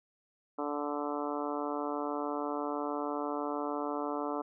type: harmonic tone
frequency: 146.2 Hz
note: D3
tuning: 7 cents flat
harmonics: 2 / 3 / 4 / 5 / 6 / 7 / 8 / 9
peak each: -37 / -39 / -40 / -41 / -42 / -42 / -43 / -44 dBFS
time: 0.58-4.42 s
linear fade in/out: 10 ms
effects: none